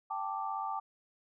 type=chord; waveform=sine; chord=G suspended second; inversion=none; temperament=equal; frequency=784 / 880 / 1174.7 Hz; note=G5 / A5 / D6; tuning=0 / 0 / 0 cents; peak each=-38 / -38 / -38 dBFS; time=0.1-0.8 s; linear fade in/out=10 ms; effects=none